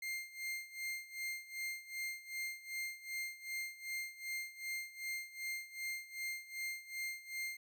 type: tone with tremolo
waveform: 40% pulse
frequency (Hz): 2107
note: C7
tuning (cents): +12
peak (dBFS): -37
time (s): 0.02-7.57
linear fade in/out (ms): 5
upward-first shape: sine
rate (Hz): 2.6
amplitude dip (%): 85
effects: none